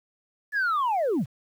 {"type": "linear sweep", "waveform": "sine", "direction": "down", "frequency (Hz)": [1748, 93.9], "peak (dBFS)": -20, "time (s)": [0.52, 1.26], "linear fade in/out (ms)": 50, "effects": ["tanh soft clip ceiling -20 dBFS", "9-bit"]}